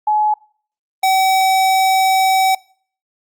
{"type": "tone pair in turn", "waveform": ["sine", "square"], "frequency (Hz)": [849, 762.1], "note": ["G#5", "G5"], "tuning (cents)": [38, -49], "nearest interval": "major second", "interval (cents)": 187, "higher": "first", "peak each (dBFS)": -12, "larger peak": "neither", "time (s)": [[0.07, 0.34], [1.03, 2.55]], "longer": "second", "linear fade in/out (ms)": 5, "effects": ["noise-tail reverb RT60 0.5 s tail -24 dB re dry", "Opus 48 kbps"]}